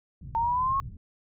white low-pass noise, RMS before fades -40 dBFS, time 0.21-0.97 s, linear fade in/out 2 ms, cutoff 140 Hz, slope 24 dB/octave
sine exponential sweep, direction up, 904 to 1104 Hz, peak -23 dBFS, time 0.35-0.8 s, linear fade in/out 0 ms
effects none

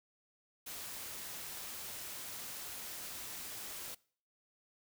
white noise, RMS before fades -45 dBFS, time 0.66-3.95 s, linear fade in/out 10 ms, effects noise-tail reverb RT60 0.5 s tail -23 dB re dry

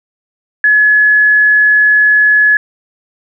sine tone, 1700 Hz, G#6, 40 cents sharp, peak -5 dBFS, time 0.64-2.57 s, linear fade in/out 2 ms, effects none

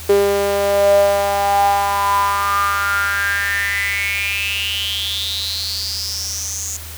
sawtooth tone with high-pass filter sweep, 200.4 Hz, G3, 38 cents sharp, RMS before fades -18 dBFS, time 0.09-6.77 s, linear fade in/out 5 ms, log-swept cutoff 420 to 6900 Hz, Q 9.3, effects added 80 Hz sine -33 dBFS peak until 6.97 s + white hiss -34 dBFS RMS until 6.97 s

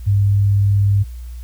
sine tone, 100.4 Hz, G2, 42 cents sharp, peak -11 dBFS, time 0.06-1.04 s, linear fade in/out 20 ms, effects added 60 Hz sine -28 dBFS peak until 1.43 s + white hiss -51 dBFS RMS until 1.43 s

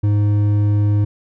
triangle tone with hard clipping, 103.4 Hz, G#2, 7 cents flat, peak -14 dBFS, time 0.03-1.05 s, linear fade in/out 10 ms, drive 10 dB, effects none

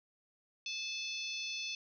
harmonic tone, 869 Hz, A5, 22 cents flat, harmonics 3 / 4 / 5 / 6 / 7, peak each -41 / -43 / -45 / -47 / -48 dBFS, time 0.66-1.75 s, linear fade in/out 2 ms, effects none

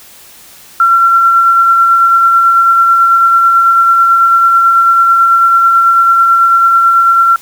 sine tone with tremolo, 1361 Hz, F6, 45 cents flat, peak -3 dBFS, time 0.8-7.36 s, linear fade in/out 2 ms, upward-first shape sine, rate 9.1 Hz, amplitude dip 25%, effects white hiss -37 dBFS RMS until 7.41 s

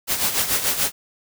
white noise with tremolo, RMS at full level -19 dBFS, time 0.07-0.92 s, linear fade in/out 50 ms, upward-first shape sine, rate 6.9 Hz, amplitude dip 65%, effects none

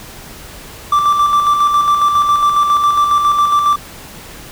triangle tone with tremolo, 1172 Hz, D6, 4 cents flat, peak -6 dBFS, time 0.92-3.76 s, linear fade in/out 5 ms, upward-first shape square, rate 7.3 Hz, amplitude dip 40%, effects pink hiss -34 dBFS RMS until 4.51 s

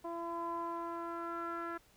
sawtooth tone with low-pass filter sweep, 338 Hz, E4, 43 cents sharp, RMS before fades -40 dBFS, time 0.04-1.78 s, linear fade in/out 10 ms, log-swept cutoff 880 to 1500 Hz, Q 6.2, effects pink hiss -66 dBFS RMS until 1.96 s

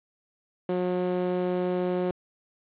sawtooth tone with band-pass filter, 180.6 Hz, F#3, 42 cents flat, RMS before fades -27 dBFS, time 0.69-2.11 s, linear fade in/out 0 ms, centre 430 Hz, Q 1.6, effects resampled to 8000 Hz + 8-bit

